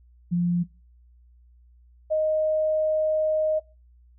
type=tone pair in turn; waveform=sine; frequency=174.61 / 622.2 Hz; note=F3 / D#5; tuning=0 / 0 cents; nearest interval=octave + minor seventh; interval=2200 cents; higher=second; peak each=-20 / -20 dBFS; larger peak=neither; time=0.31-0.64 / 2.1-3.6 s; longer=second; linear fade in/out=20 ms; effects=noise-tail reverb RT60 0.3 s tail -21 dB re dry + added 60 Hz sine -52 dBFS peak until 4.18 s